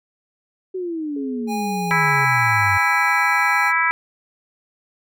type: exponential sweep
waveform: sine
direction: down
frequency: 380.1 to 93 Hz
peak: -23 dBFS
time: 0.74-2.78 s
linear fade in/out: 10 ms
type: tone with pitch glide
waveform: sine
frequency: 421.9 to 417.1 Hz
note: G#4 to G#4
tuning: +27 to +7 cents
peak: -30 dBFS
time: 1.16-2.25 s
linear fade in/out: 5 ms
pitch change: -20 cents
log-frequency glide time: 1.34-1.86 s
type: tone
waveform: square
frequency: 820 Hz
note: G#5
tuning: 22 cents flat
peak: -25 dBFS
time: 1.47-3.73 s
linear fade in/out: 50 ms
type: harmonic tone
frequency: 329 Hz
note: E4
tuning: 3 cents flat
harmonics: 3 / 4 / 5 / 6 / 7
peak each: -22 / -22 / -22 / -22 / -22 dBFS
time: 1.91-3.91 s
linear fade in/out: 0 ms
effects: none